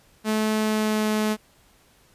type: tone with pitch glide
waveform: sawtooth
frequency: 216.4 to 214.5 Hz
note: A3 to A3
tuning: -29 to -44 cents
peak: -17 dBFS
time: 0.24-1.37 s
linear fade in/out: 50 ms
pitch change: -15 cents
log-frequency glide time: 0.53-1.09 s
effects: pink hiss -58 dBFS RMS until 2.14 s + resampled to 32000 Hz